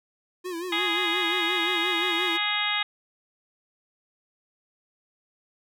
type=tone with vibrato; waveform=square; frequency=349.2 Hz; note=F4; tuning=in tune; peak=-31 dBFS; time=0.44-2.38 s; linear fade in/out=20 ms; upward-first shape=sine; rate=5.7 Hz; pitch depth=100 cents each way
type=harmonic tone; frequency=415.3 Hz; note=G#4; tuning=in tune; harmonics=2 / 3 / 4 / 5 / 6 / 7 / 8 / 9; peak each=-34 / -33 / -33 / -29 / -34 / -34 / -32 / -30 dBFS; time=0.72-2.83 s; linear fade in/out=5 ms
effects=none